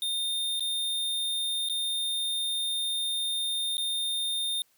square tone with dropouts, 3637 Hz, A#7, 43 cents flat, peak -28 dBFS, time 0.02-4.62 s, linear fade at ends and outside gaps 1 ms, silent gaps 0.596-0.606 / 1.688-1.697 / 3.77-3.78 s, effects white hiss -67 dBFS RMS until 4.77 s

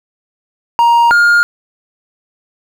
triangle tone pair in turn, 939 / 1415.1 Hz, A#5 / F6, +12 / +22 cents, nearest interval perfect fifth, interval 710 cents, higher second, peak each -4 dBFS, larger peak neither, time 0.79-1.11 / 1.11-1.43 s, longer neither, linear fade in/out 0 ms, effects 7-bit

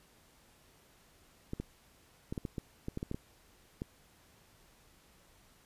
clicks, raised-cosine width 3 ms, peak -24 dBFS, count 12, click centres 1.534 / 1.6 / 2.325 / 2.378 / 2.452 / 2.582 / 2.884 / 2.974 / 3.029 / 3.114 / 3.145 / 3.819 s, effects pink hiss -64 dBFS RMS until 5.65 s + resampled to 32000 Hz

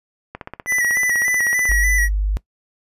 click train, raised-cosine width 0.5 ms, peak -15 dBFS, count 23, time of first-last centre 0.35-1.716 s, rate 16.1 Hz
square tone with vibrato, 1953 Hz, B6, 20 cents flat, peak -17 dBFS, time 0.66-2.09 s, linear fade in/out 50 ms, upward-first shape square, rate 3.4 Hz, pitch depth 34 cents each way
sine tone, 50.3 Hz, G1, 45 cents sharp, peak -16 dBFS, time 1.69-2.37 s, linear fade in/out 0 ms
effects noise-tail reverb RT60 0.1 s tail -20 dB re dry + resampled to 32000 Hz

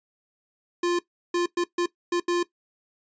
square tone bursts at uneven times, 349.2 Hz, F4, in tune, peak -22 dBFS, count 6, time 0.83-0.99 / 1.34-1.46 / 1.57-1.64 / 1.78-1.86 / 2.12-2.2 / 2.28-2.43 s, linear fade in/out 5 ms, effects noise-tail reverb RT60 0.1 s tail -17 dB re dry + resampled to 16000 Hz

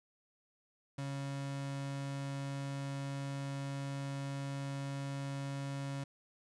35% pulse tone, 138.59 Hz, C#3, in tune, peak -36 dBFS, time 0.98-6.04 s, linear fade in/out 5 ms, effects resampled to 22050 Hz + 12-bit

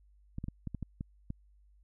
clicks, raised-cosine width 5 ms, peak -25 dBFS, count 8, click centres 0.384 / 0.441 / 0.484 / 0.673 / 0.747 / 0.827 / 1.009 / 1.304 s, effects added 50 Hz sine -60 dBFS peak until 1.83 s

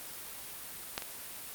clicks, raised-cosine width 0.2 ms, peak -15 / -22 dBFS, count 2, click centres 0.979 / 1.022 s, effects white hiss -44 dBFS RMS until 1.54 s + Opus 32 kbps

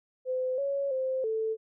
sine tone with pitch steps, 512 / 557 / 522 / 441.9 Hz, C5 / C#5 / C5 / A4, -38 / +8 / -4 / +7 cents, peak -27 dBFS, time 0.25-1.57 s, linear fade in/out 50 ms, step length 330 ms, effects none

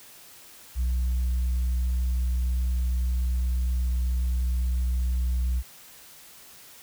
sine tone, 62 Hz, B1, 7 cents sharp, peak -20 dBFS, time 0.75-5.63 s, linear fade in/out 50 ms, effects tanh soft clip ceiling -21 dBFS + white hiss -49 dBFS RMS until 6.82 s

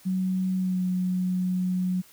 sine tone with pitch glide, 186.5 to 183.08 Hz, F#3 to F#3, +14 to -18 cents, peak -23 dBFS, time 0.05-2.02 s, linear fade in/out 20 ms, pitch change -32 cents, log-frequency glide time 0.56-0.83 s, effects white hiss -54 dBFS RMS until 2.12 s

